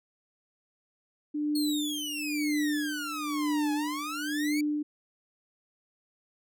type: tone with tremolo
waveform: sine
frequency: 297.7 Hz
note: D4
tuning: 24 cents sharp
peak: -25 dBFS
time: 1.34-4.83 s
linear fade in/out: 10 ms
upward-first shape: sine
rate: 1 Hz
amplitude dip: 80%
type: exponential two-way sweep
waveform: sawtooth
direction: down then up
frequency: 4372 to 830.6 to 2323 Hz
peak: -30 dBFS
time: 1.55-4.61 s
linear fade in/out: 5 ms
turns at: 3.73 s
effects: none